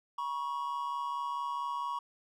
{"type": "tone pair together", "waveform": "triangle", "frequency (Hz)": [964.3, 1108.7], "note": ["B5", "C#6"], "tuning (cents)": [-42, 0], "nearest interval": "major second", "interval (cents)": 242, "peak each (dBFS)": [-34, -34], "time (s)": [0.18, 1.99], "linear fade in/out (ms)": 5, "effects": []}